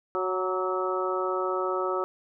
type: harmonic tone with a mistuned harmonic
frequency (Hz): 185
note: F#3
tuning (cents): 0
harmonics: 2 / 3 / 4 / 5 / 6 / 7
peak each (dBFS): -29 / -32 / -37 / -36 / -36 / -31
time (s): 0.15-2.04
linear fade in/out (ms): 0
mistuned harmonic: 6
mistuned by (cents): +58
effects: none